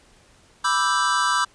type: chord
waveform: square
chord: E minor seventh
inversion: second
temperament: equal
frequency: 987.8 / 1174.7 / 1318.5 / 1568 Hz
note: B5 / D6 / E6 / G6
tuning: 0 / 0 / 0 / 0 cents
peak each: -25 dBFS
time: 0.64-1.45 s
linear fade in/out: 10 ms
effects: pink hiss -55 dBFS RMS until 1.54 s + resampled to 22050 Hz